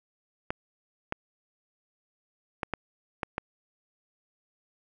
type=clicks; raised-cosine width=0.5 ms; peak=-14 dBFS; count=6; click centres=0.505 / 1.124 / 2.632 / 2.737 / 3.232 / 3.381 s; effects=none